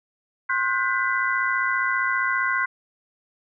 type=tone cluster; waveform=sine; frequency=1062 / 1448 / 1563 / 2001 Hz; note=C6 / F#6 / G6 / B6; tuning=+25 / -38 / -6 / +22 cents; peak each=-26 dBFS; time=0.49-2.66 s; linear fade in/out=10 ms; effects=none